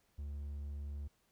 triangle tone, 72 Hz, D2, 34 cents flat, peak -38 dBFS, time 0.18-1.08 s, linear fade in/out 10 ms, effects pink hiss -75 dBFS RMS until 1.31 s

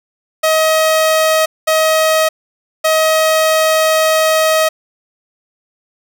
sawtooth tone bursts at uneven times, 633 Hz, D#5, 30 cents sharp, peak -6 dBFS, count 3, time 0.43-1.46 / 1.67-2.29 / 2.84-4.69 s, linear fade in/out 10 ms, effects none

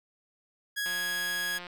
sawtooth tone, 1661.2 Hz, G#6, in tune, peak -26 dBFS, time 0.76-1.59 s, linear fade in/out 20 ms
click train, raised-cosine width 0.3 ms, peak -26 dBFS, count 144, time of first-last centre 0.86-1.668 s, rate 177 Hz
effects none

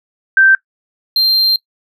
sine / triangle tone pair in turn, 1561 / 4167 Hz, G6 / C8, -8 / -8 cents, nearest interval octave + perfect fourth, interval 1700 cents, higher second, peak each -5 / -8 dBFS, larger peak first, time 0.37-0.55 / 1.16-1.56 s, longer second, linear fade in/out 2 ms, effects noise-tail reverb RT60 0.1 s tail -21 dB re dry

